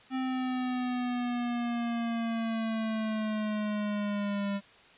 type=exponential sweep; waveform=square; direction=down; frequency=261.6 to 199.1 Hz; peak=-30 dBFS; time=0.1-4.61 s; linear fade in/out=50 ms; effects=white hiss -56 dBFS RMS until 4.97 s + resampled to 8000 Hz